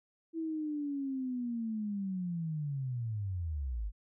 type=linear sweep; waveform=sine; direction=down; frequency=330 to 46.59 Hz; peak=-33 dBFS; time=0.33-3.92 s; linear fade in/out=50 ms; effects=none